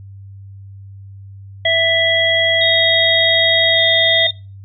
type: harmonic tone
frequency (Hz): 659.3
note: E5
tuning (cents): 0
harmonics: 1 / 3 / 5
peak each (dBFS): -16 / -16 / -16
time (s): 1.65-4.27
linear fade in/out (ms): 5
type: tone with pitch glide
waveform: sine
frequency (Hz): 3729 to 3656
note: A#7 to A#7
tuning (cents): 0 to -34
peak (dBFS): -15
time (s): 2.61-4.31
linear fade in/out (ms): 5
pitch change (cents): -34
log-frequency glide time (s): 3.73-3.8
effects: noise-tail reverb RT60 0.3 s tail -20 dB re dry + added 98 Hz sine -33 dBFS peak until 4.64 s

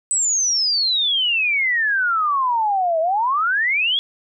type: exponential two-way sweep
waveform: sine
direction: down then up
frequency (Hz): 8130 to 630 to 3412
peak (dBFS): -16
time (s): 0.11-3.99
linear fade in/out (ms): 0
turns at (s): 3
effects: none

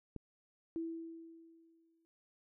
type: click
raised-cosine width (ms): 3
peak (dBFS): -30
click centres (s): 0.163
type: tone with exponential decay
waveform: sine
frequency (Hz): 329.3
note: E4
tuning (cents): -2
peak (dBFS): -35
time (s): 0.76-2.05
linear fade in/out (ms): 0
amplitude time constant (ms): 280
effects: none

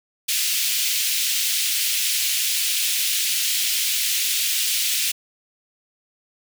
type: high-pass noise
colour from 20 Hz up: pink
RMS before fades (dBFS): -22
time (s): 0.28-5.12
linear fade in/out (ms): 10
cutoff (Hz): 2600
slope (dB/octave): 24
effects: none

